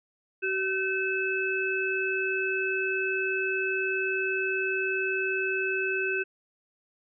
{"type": "tone cluster", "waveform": "sine", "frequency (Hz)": [380.7, 1529, 2604], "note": ["F#4", "G6", "E7"], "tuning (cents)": [49, -44, -22], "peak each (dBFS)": -30, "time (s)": [0.42, 6.24], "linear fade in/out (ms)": 20, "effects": []}